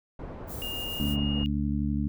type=low-pass noise; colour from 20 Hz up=pink; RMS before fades=-39 dBFS; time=0.19-1.44 s; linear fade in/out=5 ms; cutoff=860 Hz; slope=12 dB/octave
type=noise with tremolo; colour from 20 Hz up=violet; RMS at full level=-40 dBFS; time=0.47-1.17 s; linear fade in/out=50 ms; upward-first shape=triangle; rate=6.8 Hz; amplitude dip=25%
type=tone with pitch glide; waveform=sine; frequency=2829 to 2852 Hz; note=F7 to F7; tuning=+22 to +36 cents; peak=-33 dBFS; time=0.62-1.46 s; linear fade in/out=0 ms; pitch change=+14 cents; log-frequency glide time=0.76-1.3 s
type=harmonic tone; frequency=72 Hz; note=D2; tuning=34 cents flat; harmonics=1 / 2 / 3 / 4; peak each=-30 / -32 / -29 / -33 dBFS; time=1-2.08 s; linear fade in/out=0 ms
effects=none